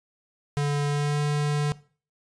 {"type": "tone with pitch glide", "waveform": "square", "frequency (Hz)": [144.7, 147.14], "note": ["D3", "D3"], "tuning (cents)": [-25, 4], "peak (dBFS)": -23, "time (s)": [0.57, 1.72], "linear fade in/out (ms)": 0, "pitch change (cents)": 29, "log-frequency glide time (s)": [0.87, 1.2], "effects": ["noise-tail reverb RT60 0.4 s tail -19 dB re dry", "resampled to 22050 Hz"]}